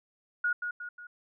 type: tone with echo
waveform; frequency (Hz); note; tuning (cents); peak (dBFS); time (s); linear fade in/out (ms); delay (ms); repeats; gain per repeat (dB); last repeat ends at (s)
sine; 1445; F#6; -41; -25; 0.44-0.53; 5; 180; 3; -6; 1.07
effects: none